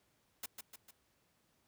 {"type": "noise with echo", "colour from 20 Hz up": "white", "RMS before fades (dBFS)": -42, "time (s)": [0.43, 0.46], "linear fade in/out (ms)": 5, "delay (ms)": 150, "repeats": 3, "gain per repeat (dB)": -5, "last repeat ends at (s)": 0.91, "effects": ["pink hiss -75 dBFS RMS until 1.67 s", "high-pass 60 Hz 12 dB/octave"]}